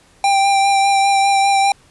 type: tone with vibrato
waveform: square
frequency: 790 Hz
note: G5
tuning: 13 cents sharp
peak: -12 dBFS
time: 0.24-1.72 s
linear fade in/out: 2 ms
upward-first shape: sine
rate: 5 Hz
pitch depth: 17 cents each way
effects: pink hiss -51 dBFS RMS until 1.9 s + resampled to 24000 Hz